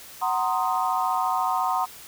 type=chord; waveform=sine; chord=C half-diminished seventh; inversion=second; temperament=equal with one note detuned; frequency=746 / 932.3 / 1046.5 / 1244.5 Hz; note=Gb5 / Bb5 / C6 / Eb6; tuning=+14 / 0 / 0 / 0 cents; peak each=-26 / -27 / -27 / -29 dBFS; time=0.21-1.86 s; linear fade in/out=20 ms; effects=white hiss -44 dBFS RMS until 2.07 s